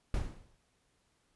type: noise with exponential decay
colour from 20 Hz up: brown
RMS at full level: -29 dBFS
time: 0.14-0.56 s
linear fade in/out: 2 ms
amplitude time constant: 90 ms
effects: pink hiss -74 dBFS RMS until 1.35 s + resampled to 24000 Hz